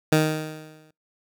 15% pulse tone with exponential decay, 155.56 Hz, D#3, in tune, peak -8 dBFS, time 0.12-0.91 s, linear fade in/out 5 ms, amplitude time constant 170 ms, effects noise-tail reverb RT60 0.2 s tail -26 dB re dry

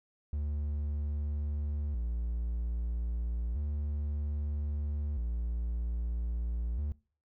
triangle tone with vibrato, 65.41 Hz, C2, in tune, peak -29 dBFS, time 0.33-6.92 s, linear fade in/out 0 ms, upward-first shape square, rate 0.31 Hz, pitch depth 200 cents each way, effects noise-tail reverb RT60 0.4 s tail -22 dB re dry

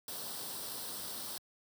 white noise with comb filter, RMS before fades -42 dBFS, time 0.08-1.38 s, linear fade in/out 2 ms, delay 0.22 ms, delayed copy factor +0.65, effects high-pass 100 Hz 12 dB/octave

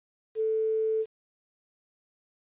sine tone with quantisation, 440 Hz, A4, in tune, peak -24 dBFS, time 0.35-1.06 s, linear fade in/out 50 ms, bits 9, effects resampled to 8000 Hz

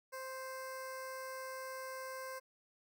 15% pulse tone with notch filter, 523.3 Hz, C5, in tune, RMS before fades -45 dBFS, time 0.12-2.4 s, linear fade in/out 20 ms, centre 3200 Hz, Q 0.97, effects none

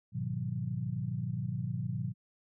sine chord, G# minor seventh, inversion none, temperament equal with one note detuned, 103.83 / 123.47 / 155.56 / 182.56 Hz, G#2 / B2 / D#3 / F#3, 0 / 0 / 0 / -23 cents, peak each -40 / -35 / -39 / -39 dBFS, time 0.12-2.14 s, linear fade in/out 50 ms, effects none

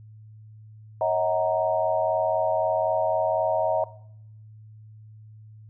sine chord, D# minor seventh, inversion third, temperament equal with one note detuned, 554.4 / 638.3 / 740 / 932.3 Hz, C#5 / D#5 / F#5 / A#5, 0 / +44 / 0 / 0 cents, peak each -29 / -23 / -28 / -28 dBFS, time 1.01-3.84 s, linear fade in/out 2 ms, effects noise-tail reverb RT60 0.7 s tail -17 dB re dry + added 108 Hz sine -44 dBFS peak until 5.69 s

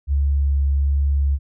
sine tone with vibrato, 70 Hz, C#2, 18 cents sharp, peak -15 dBFS, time 0.07-1.39 s, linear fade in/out 50 ms, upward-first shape sine, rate 1.3 Hz, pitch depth 9 cents each way, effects none

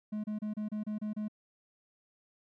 triangle tone bursts, 212.3 Hz, G#3, 38 cents sharp, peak -31 dBFS, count 8, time 0.12-1.283 s, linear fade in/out 10 ms, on 120 ms, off 29 ms, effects none

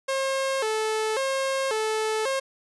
sawtooth tone with vibrato, 483.8 Hz, B4, 36 cents flat, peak -20 dBFS, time 0.08-2.4 s, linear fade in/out 10 ms, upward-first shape square, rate 0.92 Hz, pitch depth 180 cents each way, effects resampled to 24000 Hz

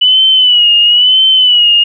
sine tone with vibrato, 2960 Hz, F#7, in tune, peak -4 dBFS, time 0.01-1.84 s, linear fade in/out 10 ms, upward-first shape sine, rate 1 Hz, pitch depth 72 cents each way, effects none

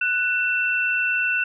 sine tone pair together, 1484 / 2688 Hz, F#6 / E7, +5 / +33 cents, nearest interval minor seventh, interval 1028 cents, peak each -22 dBFS, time 0.01-1.44 s, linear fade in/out 5 ms, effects none

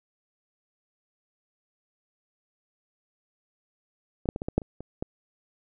clicks, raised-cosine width 2 ms, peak -22 / -9 / -18 / -19 / -16 / -8 / -28 / -25 / -16 dBFS, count 9, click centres 4.257 / 4.289 / 4.361 / 4.419 / 4.485 / 4.58 / 4.618 / 4.806 / 5.025 s, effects none

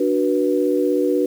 sine chord, B minor, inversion first, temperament equal with one note detuned, 293.7 / 370 / 486.2 Hz, D4 / F#4 / B4, 0 / 0 / -27 cents, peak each -20 dBFS, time 0-1.26 s, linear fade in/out 5 ms, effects 7-bit

